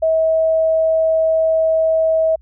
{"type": "tone", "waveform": "sine", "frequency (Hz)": 643, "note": "E5", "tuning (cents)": -43, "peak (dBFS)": -12, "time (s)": [0.02, 2.36], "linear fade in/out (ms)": 10, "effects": ["added 60 Hz sine -44 dBFS peak until 2.41 s"]}